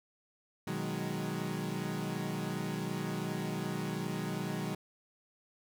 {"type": "chord", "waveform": "30% pulse", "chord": "G# minor seventh", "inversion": "first", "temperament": "equal", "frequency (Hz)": [123.47, 155.56, 185, 207.7], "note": ["B2", "D#3", "F#3", "G#3"], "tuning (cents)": [0, 0, 0, 0], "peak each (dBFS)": [-40, -36, -36, -38], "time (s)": [0.67, 4.75], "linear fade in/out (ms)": 5, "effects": []}